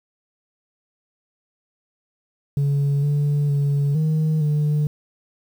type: tone with pitch steps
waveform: sine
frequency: 141.6 / 145.4 / 142.3 / 156.3 / 149.5 Hz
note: C#3 / D3 / C#3 / D#3 / D3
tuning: +37 / -17 / +46 / +8 / +31 cents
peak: -14 dBFS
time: 2.57-4.87 s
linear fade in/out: 2 ms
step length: 460 ms
effects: tanh soft clip ceiling -16 dBFS + 8-bit